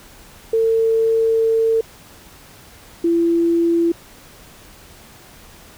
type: tone pair in turn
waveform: sine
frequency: 450.2 / 337.3 Hz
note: A4 / E4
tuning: +40 / +40 cents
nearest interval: perfect fourth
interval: 500 cents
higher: first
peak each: -13 dBFS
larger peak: neither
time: 0.53-1.81 / 3.04-3.92 s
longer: first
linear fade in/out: 5 ms
effects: pink hiss -44 dBFS RMS until 5.77 s